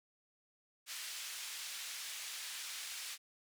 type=band-pass noise; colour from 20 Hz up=pink; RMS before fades=-45 dBFS; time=0.86-3.18 s; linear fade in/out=50 ms; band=2400 to 11000 Hz; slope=12 dB/octave; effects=none